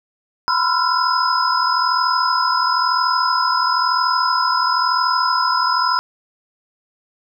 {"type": "tone cluster", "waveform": "sine", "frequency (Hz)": [989, 1030, 1342, 1415, 5070], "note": ["B5", "C6", "E6", "F6", "D#8"], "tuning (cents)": [2, -28, 31, 22, 32], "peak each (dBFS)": [-21, -20, -20, -24, -22], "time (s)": [0.48, 5.99], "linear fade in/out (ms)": 0, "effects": ["8-bit"]}